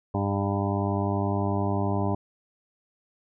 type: harmonic tone with a mistuned harmonic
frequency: 99.8 Hz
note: G2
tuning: 32 cents sharp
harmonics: 1 / 2 / 3 / 4 / 6 / 7 / 8 / 9 / 10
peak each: -27 / -30 / -32 / -33 / -35 / -35 / -36 / -37 / -37 dBFS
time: 0.14-2.15 s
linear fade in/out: 5 ms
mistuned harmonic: 9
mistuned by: +16 cents
effects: none